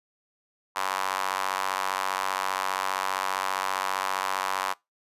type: tone with high-pass filter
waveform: square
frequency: 47.55 Hz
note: F#1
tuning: 48 cents sharp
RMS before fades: -29 dBFS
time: 0.75-4.74 s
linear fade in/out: 20 ms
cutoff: 1000 Hz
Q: 2.7
effects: noise-tail reverb RT60 0.2 s tail -24 dB re dry + resampled to 32000 Hz